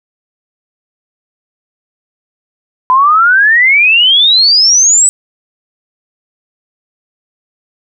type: exponential sweep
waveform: sine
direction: up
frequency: 1000 to 8080 Hz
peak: -4 dBFS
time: 2.9-5.09 s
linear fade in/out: 0 ms
effects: none